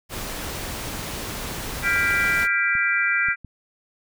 pink noise, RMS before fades -31 dBFS, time 0.09-2.48 s, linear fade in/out 50 ms
sine chord, G dominant seventh, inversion third, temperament equal with one note detuned, 1396.9 / 1603.7 / 1975.5 / 2349 Hz, F6 / G6 / B6 / D7, 0 / +39 / 0 / 0 cents, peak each -24 dBFS, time 1.82-3.36 s, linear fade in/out 50 ms
clicks, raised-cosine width 5 ms, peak -27 dBFS, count 5, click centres 1.834 / 2.264 / 2.753 / 3.286 / 3.447 s
effects none

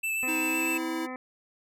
square tone with vibrato, 2639 Hz, E7, 1 cent sharp, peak -28 dBFS, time 0.03-0.78 s, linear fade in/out 10 ms, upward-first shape square, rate 7.8 Hz, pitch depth 9 cents each way
harmonic tone, 255.5 Hz, C4, 41 cents flat, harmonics 1 / 2 / 3 / 4 / 5 / 7 / 8 / 9, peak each -38 / -41 / -43 / -44 / -45 / -46 / -47 / -48 dBFS, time 0.23-1.16 s, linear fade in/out 0 ms
square tone with pitch glide, 317.7 to 325.7 Hz, D#4 to E4, +36 to -21 cents, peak -31 dBFS, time 0.27-1.07 s, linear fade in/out 20 ms, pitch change +43 cents, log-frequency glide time 0.46-0.66 s
effects none

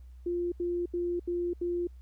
sine tone bursts, 349.2 Hz, F4, in tune, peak -28 dBFS, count 5, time 0.26-1.872 s, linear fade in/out 5 ms, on 260 ms, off 78 ms, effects added 62 Hz sine -46 dBFS peak until 2.01 s + pink hiss -73 dBFS RMS until 2.01 s

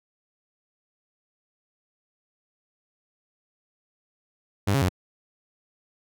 sawtooth tone with pitch steps, 100 / 137.6 / 91.6 Hz, G2 / C#3 / F#2, +35 / -12 / -17 cents, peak -16 dBFS, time 4.67-4.892 s, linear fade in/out 10 ms, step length 74 ms, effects none

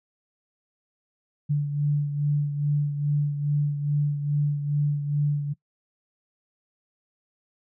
sine beating tone pair, 145.6 / 148 Hz, D3 / D3, -15 / +14 cents, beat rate 2.4 Hz, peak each -22 / -30 dBFS, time 1.49-5.54 s, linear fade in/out 20 ms, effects noise-tail reverb RT60 0.1 s tail -21 dB re dry

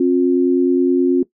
sine tone pair together, 267.3 / 356.8 Hz, C4 / F4, +37 / +37 cents, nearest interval perfect fourth, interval 500 cents, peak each -14 dBFS, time 0-1.23 s, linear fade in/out 5 ms, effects noise-tail reverb RT60 0.1 s tail -18 dB re dry

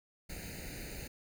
pink noise with comb filter, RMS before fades -44 dBFS, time 0.29-1.08 s, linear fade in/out 10 ms, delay 0.45 ms, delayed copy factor +1, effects none

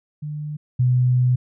sine tone pair in turn, 149.9 / 125.5 Hz, D3 / B2, +36 / +28 cents, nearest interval minor third, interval 308 cents, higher first, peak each -26 / -14 dBFS, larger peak second, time 0.22-0.57 / 0.79-1.36 s, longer second, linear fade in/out 10 ms, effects none

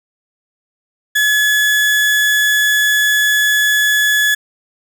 35% pulse tone, 1705 Hz, G#6, 45 cents sharp, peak -9 dBFS, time 1.15-4.35 s, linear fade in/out 10 ms, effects none

